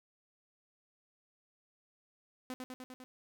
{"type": "tone with echo", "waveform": "sawtooth", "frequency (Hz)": 255.1, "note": "C4", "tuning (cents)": -44, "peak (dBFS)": -35, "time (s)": [2.5, 2.54], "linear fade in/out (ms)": 0, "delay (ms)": 100, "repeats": 5, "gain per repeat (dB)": -2, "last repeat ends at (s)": 3.04, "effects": []}